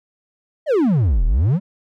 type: exponential two-way sweep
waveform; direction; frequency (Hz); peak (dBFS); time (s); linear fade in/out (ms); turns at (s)
triangle; down then up; 663 to 36.05 to 207.4; -11; 0.66-1.6; 50; 1.25
effects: none